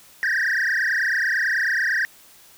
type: tone with frequency modulation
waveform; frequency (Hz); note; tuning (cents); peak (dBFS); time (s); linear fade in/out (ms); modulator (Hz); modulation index
sine; 1734; A6; -26; -16; 0.23-2.05; 0; 29.1; 6.4
effects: tanh soft clip ceiling -18 dBFS + white hiss -50 dBFS RMS until 2.57 s